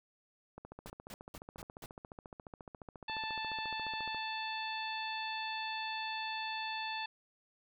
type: click train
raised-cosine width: 1 ms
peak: -33 dBFS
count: 52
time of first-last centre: 0.58-4.146 s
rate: 14.3 Hz
type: noise bursts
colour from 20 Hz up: pink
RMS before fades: -49 dBFS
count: 5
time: 0.86-1.86 s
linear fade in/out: 2 ms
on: 40 ms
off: 200 ms
type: harmonic tone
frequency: 880 Hz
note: A5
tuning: in tune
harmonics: 1 / 2 / 3 / 4 / 5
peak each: -40 / -44 / -43 / -45 / -47 dBFS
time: 3.08-7.06 s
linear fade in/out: 5 ms
effects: none